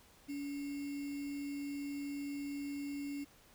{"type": "tone with sample-and-hold", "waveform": "sine", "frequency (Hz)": 284.2, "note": "C#4", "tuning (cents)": 43, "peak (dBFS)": -38, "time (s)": [0.28, 3.25], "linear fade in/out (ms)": 20, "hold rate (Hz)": 2450, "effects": ["pink hiss -63 dBFS RMS until 3.54 s"]}